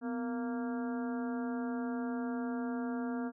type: harmonic tone with a mistuned harmonic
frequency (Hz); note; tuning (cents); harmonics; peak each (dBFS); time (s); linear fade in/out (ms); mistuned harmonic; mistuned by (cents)
232.2; A#3; -7; 1 / 2 / 3 / 4 / 5 / 6 / 7; -34 / -43 / -45 / -50 / -52 / -49 / -53; 0.01-3.32; 50; 1; +120
effects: none